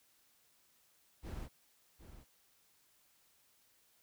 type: noise with echo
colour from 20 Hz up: brown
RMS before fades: -44 dBFS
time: 1.22-1.49 s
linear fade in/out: 50 ms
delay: 760 ms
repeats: 1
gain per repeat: -11 dB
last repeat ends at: 2.25 s
effects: white hiss -71 dBFS RMS until 4.02 s

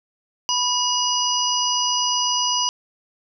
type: harmonic tone with a mistuned harmonic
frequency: 987.8 Hz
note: B5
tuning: in tune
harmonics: 1 / 3 / 5 / 6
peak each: -24 / -24 / -24 / -24 dBFS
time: 0.49-2.69 s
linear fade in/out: 0 ms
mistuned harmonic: 3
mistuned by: -42 cents
effects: none

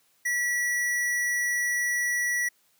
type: tone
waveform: square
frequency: 1943 Hz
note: B6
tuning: 29 cents flat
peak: -25 dBFS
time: 0.25-2.49 s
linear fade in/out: 10 ms
effects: white hiss -66 dBFS RMS until 2.79 s + high-pass 80 Hz 12 dB/octave

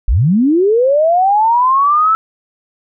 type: linear sweep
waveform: sine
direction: up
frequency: 37.89 to 1325 Hz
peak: -8 dBFS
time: 0.08-2.15 s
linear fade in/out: 0 ms
effects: none

